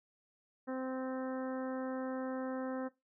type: harmonic tone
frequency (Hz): 260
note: C4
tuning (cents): -11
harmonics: 1 / 2 / 3 / 4 / 5 / 6 / 7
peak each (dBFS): -38 / -41 / -48 / -51 / -51 / -53 / -55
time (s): 0.67-2.89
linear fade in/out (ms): 20
effects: noise-tail reverb RT60 0.2 s tail -17 dB re dry